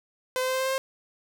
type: tone with pitch steps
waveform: sawtooth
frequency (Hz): 511 / 514.6 / 518.1 / 521.7 / 525.4 / 529 / 532.7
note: C5 / C5 / C5 / C5 / C5 / C5 / C5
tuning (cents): -41 / -29 / -17 / -5 / +7 / +19 / +31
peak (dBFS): -21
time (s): 0.36-0.78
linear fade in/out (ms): 0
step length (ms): 60
effects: none